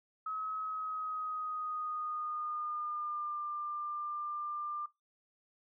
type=tone with pitch glide; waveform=sine; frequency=1279 to 1193.3 Hz; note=D#6 to D6; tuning=+47 to +27 cents; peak=-35 dBFS; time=0.26-4.86 s; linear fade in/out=5 ms; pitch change=-120 cents; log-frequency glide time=0.57-3.4 s; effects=noise-tail reverb RT60 0.2 s tail -22 dB re dry